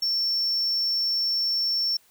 triangle tone, 5430 Hz, F8, 50 cents flat, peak -21 dBFS, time 0.02-1.97 s, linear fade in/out 5 ms, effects white hiss -60 dBFS RMS until 2.1 s

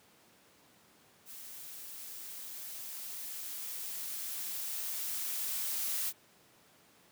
blue noise with level ramp, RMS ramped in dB -48 to -34 dBFS, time 1.25-6.13 s, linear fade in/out 50 ms, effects pink hiss -63 dBFS RMS until 7.11 s + high-pass 150 Hz 12 dB/octave

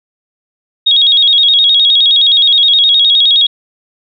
sine tone with vibrato, 3520 Hz, A7, in tune, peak -5 dBFS, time 0.86-3.47 s, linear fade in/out 10 ms, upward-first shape square, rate 9.6 Hz, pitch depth 100 cents each way, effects none

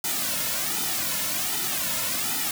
white noise with flanger, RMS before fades -27 dBFS, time 0.04-2.51 s, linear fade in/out 2 ms, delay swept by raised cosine 1.8 to 2.59 ms, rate 1.3 Hz, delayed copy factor -0.85, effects none

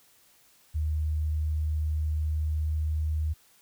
sine tone with pitch glide, 77 to 77.49 Hz, D#2 to D#2, -17 to -7 cents, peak -25 dBFS, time 0.74-3.34 s, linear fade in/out 20 ms, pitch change +10 cents, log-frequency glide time 2.14-3.17 s, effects white hiss -61 dBFS RMS until 3.61 s

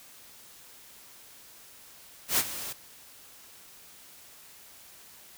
white noise with ADSR envelope, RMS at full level -23 dBFS, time 2.28-2.73 s, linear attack 96 ms, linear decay 56 ms, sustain -14 dB, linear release 8 ms, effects white hiss -52 dBFS RMS until 5.37 s

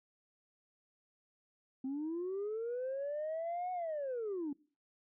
sine linear two-way sweep, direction up then down, 257.7 to 738 to 273.9 Hz, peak -34 dBFS, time 1.84-4.53 s, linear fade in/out 5 ms, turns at 3.72 s, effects noise-tail reverb RT60 0.4 s tail -23 dB re dry + tanh soft clip ceiling -33 dBFS

